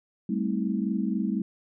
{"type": "chord", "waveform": "sine", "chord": "A minor seventh", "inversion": "third", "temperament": "equal with one note detuned", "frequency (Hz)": [196, 220, 261.6, 321.9], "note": ["G3", "A3", "C4", "E4"], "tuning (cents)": [0, 0, 0, -41], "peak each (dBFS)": [-28, -29, -33, -33], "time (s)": [0.29, 1.42], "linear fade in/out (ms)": 5, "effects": []}